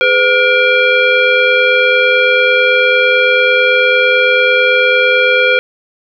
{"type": "tone with frequency modulation", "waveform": "sine", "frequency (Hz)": 1432, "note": "F6", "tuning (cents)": 43, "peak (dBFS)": -7, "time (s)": [0.01, 5.59], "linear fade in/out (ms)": 0, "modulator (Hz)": 925, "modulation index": 1.5, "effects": []}